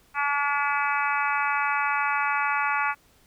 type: harmonic tone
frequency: 286.3 Hz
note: D4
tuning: 44 cents flat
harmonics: 3 / 4 / 5 / 6 / 7 / 8 / 9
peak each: -28 / -28 / -28 / -34 / -33 / -33 / -33 dBFS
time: 0.14-2.95 s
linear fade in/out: 50 ms
effects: pink hiss -60 dBFS RMS until 3.26 s